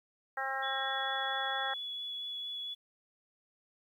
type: harmonic tone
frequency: 267.7 Hz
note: C4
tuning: 40 cents sharp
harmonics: 2 / 3 / 4 / 5 / 6 / 7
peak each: -44 / -37 / -44 / -40 / -39 / -40 dBFS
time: 0.37-1.74 s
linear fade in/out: 5 ms
type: tone with vibrato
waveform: sine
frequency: 3400 Hz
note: G#7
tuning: 40 cents sharp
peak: -37 dBFS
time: 0.62-2.75 s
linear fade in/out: 20 ms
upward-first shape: sine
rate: 4.4 Hz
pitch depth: 9 cents each way
effects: 11-bit